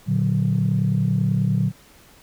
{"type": "chord", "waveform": "sine", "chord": "Bb augmented", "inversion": "none", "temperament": "equal", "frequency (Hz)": [116.54, 146.83, 185], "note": ["Bb2", "D3", "F#3"], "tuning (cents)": [0, 0, 0], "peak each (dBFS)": -21, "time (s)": [0.06, 1.72], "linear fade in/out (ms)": 50, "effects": ["tanh soft clip ceiling -10 dBFS", "pink hiss -51 dBFS RMS until 2.22 s"]}